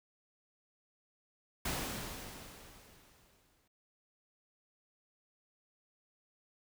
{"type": "noise with exponential decay", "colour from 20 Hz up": "pink", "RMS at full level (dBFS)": -35, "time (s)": [1.65, 3.68], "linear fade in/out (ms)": 5, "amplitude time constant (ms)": 440, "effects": []}